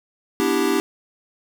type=chord; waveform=square; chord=E minor seventh; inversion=second; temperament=equal; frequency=246.9 / 293.7 / 329.6 / 392 Hz; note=B3 / D4 / E4 / G4; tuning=0 / 0 / 0 / 0 cents; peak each=-27 / -24 / -25 / -22 dBFS; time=0.4-0.8 s; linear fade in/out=0 ms; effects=none